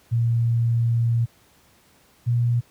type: tone pair in turn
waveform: sine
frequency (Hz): 116.8 / 119.53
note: A#2 / A#2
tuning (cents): +4 / +44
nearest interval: unison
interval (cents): 40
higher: second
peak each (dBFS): -17 / -17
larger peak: neither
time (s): 0.11-1.26 / 2.26-2.61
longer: first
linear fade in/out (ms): 20
effects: pink hiss -57 dBFS RMS until 2.7 s + high-pass 60 Hz 12 dB/octave